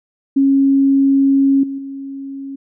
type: tone with level steps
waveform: sine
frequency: 273.7 Hz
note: C#4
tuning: 22 cents flat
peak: -9 / -21 / -25 dBFS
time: 0.36-2.56 s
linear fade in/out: 10 ms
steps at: 1.63 / 1.78 s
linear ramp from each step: 5 ms
effects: none